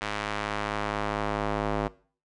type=tone with band-pass filter sweep; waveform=square; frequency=52.2 Hz; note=G#1; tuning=10 cents sharp; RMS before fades=-30 dBFS; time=0.01-1.88 s; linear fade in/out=5 ms; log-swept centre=2000 to 640 Hz; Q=0.73; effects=noise-tail reverb RT60 0.4 s tail -18 dB re dry + resampled to 22050 Hz